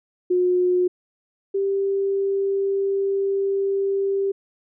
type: tone pair in turn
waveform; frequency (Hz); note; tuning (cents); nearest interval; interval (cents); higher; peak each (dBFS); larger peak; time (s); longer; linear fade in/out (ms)
sine; 361 / 393.2; F#4 / G4; -43 / +5; minor second; 148; second; -16 / -19; first; 0.3-0.88 / 1.54-4.32; second; 10
effects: none